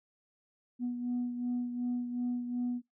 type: beating tone pair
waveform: sine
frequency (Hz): 244.3 / 247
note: B3 / B3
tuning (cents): -19 / 0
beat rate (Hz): 2.7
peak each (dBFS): -31 / -39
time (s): 0.79-2.82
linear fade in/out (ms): 50
effects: noise-tail reverb RT60 0.2 s tail -22 dB re dry + tanh soft clip ceiling -27 dBFS